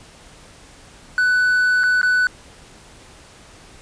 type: tone with dropouts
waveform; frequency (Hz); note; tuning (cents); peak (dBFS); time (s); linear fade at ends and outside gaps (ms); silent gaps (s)
triangle; 1492; F#6; +14; -12; 1.18-2.27; 1; 1.835-1.838 / 2.015-2.03
effects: pink hiss -45 dBFS RMS until 3.81 s + resampled to 22050 Hz